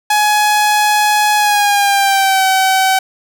sawtooth tone with pitch glide, 841 to 762.3 Hz, G#5 to G5, +22 to -49 cents, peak -6 dBFS, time 0.1-2.99 s, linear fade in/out 5 ms, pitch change -171 cents, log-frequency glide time 1.36-2.45 s, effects none

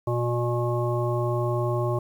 harmonic tone, 120.4 Hz, B2, 44 cents flat, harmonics 1 / 3 / 5 / 7 / 9, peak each -25 / -28 / -30 / -36 / -33 dBFS, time 0.07-1.99 s, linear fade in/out 5 ms, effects 9-bit

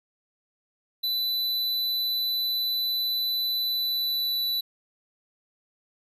square tone with pitch glide, 3991 to 3963 Hz, B7 to B7, +17 to +5 cents, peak -25 dBFS, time 1.03-4.61 s, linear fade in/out 10 ms, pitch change -12 cents, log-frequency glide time 3.63-4.49 s, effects none

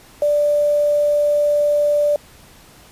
sine tone with quantisation, 587.3 Hz, D5, in tune, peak -13 dBFS, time 0.22-2.16 s, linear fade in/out 2 ms, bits 6, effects pink hiss -46 dBFS RMS until 2.91 s + resampled to 32000 Hz

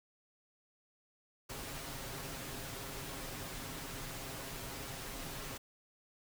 pink noise with comb filter, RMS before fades -44 dBFS, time 1.49-5.58 s, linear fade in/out 10 ms, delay 7.4 ms, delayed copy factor +0.5, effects none

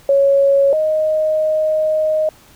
sine tone pair in turn, 554.4 / 622.3 Hz, C#5 / D#5, 0 / 0 cents, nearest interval major second, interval 200 cents, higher second, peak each -9 / -13 dBFS, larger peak first, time 0.09-0.73 / 0.73-2.29 s, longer second, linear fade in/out 2 ms, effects pink hiss -47 dBFS RMS until 2.55 s

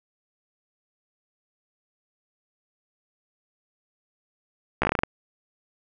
slowing click train, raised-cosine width 0.5 ms, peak -6 dBFS, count 9, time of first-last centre 4.82-5.035 s, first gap 14 ms, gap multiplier 1.18, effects none

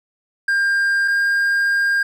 triangle tone pair in turn, 1600 / 1608.2 Hz, G6 / G6, +35 / +44 cents, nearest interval unison, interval 9 cents, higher second, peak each -13 dBFS, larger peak neither, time 0.48-1.08 / 1.08-2.03 s, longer second, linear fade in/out 5 ms, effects none

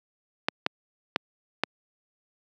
clicks, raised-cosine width 0.3 ms, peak -6 dBFS, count 4, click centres 0.485 / 0.664 / 1.161 / 1.636 s, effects high-pass 200 Hz 12 dB/octave

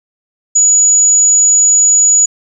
sine tone, 6870 Hz, A8, 42 cents flat, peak -5 dBFS, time 0.55-2.26 s, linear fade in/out 10 ms, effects none

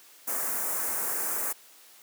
white band-stop noise, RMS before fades -30 dBFS, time 0.27-1.53 s, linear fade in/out 10 ms, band 1800 to 7200 Hz, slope 24 dB/octave, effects white hiss -54 dBFS RMS until 2.02 s + high-pass 300 Hz 12 dB/octave

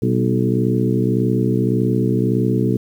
harmonic tone with a mistuned harmonic, 61.74 Hz, B1, in tune, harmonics 2 / 3 / 4 / 5 / 6 / 7, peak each -19 / -21 / -22 / -23 / -24 / -24 dBFS, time 0.02-2.77 s, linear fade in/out 5 ms, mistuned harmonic 3, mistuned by +71 cents, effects 8-bit

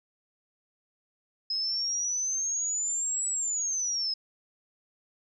sine exponential two-way sweep, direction up then down, 5100 to 7902 to 5100 Hz, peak -27 dBFS, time 1.5-4.14 s, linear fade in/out 5 ms, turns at 3.29 s, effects none

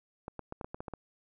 clicks, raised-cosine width 1 ms, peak -25 dBFS, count 9, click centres 0.281 / 0.393 / 0.524 / 0.612 / 0.645 / 0.745 / 0.805 / 0.882 / 0.937 s, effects none

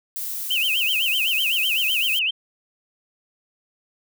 violet noise, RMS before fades -29 dBFS, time 0.16-2.19 s, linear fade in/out 0 ms
sine tone with vibrato, 2812 Hz, F7, 11 cents sharp, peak -19 dBFS, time 0.5-2.31 s, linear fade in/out 10 ms, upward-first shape sine, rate 7.9 Hz, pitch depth 200 cents each way
effects none

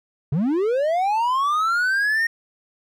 triangle linear sweep, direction up, 127.2 to 1864.7 Hz, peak -16 dBFS, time 0.32-2.27 s, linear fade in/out 5 ms, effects none

